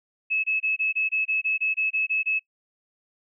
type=tone bursts; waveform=sine; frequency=2590 Hz; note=E7; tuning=31 cents flat; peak=-21 dBFS; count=13; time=0.3-2.396 s; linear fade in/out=20 ms; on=140 ms; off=23 ms; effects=noise-tail reverb RT60 0.1 s tail -24 dB re dry